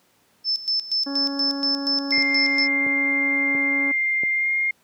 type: tone with tremolo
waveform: sine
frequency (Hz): 5274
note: E8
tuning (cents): 0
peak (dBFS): -19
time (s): 0.44-2.68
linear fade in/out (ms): 50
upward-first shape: square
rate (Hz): 4.2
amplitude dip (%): 80
type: harmonic tone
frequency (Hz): 278.5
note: C#4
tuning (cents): +8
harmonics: 1 / 2 / 3 / 4 / 5 / 6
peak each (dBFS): -26 / -36 / -40 / -41 / -46 / -44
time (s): 1.06-3.92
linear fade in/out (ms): 10
type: tone with pitch glide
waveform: sine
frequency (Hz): 2104 to 2125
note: C7 to C7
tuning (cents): +9 to +26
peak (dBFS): -19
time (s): 2.12-4.71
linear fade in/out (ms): 5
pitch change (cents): +17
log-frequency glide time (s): 4.35-4.49
type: click train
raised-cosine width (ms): 2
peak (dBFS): -20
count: 4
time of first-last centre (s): 2.18-4.235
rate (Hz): 1.46
effects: pink hiss -61 dBFS RMS until 4.83 s + high-pass 150 Hz 12 dB/octave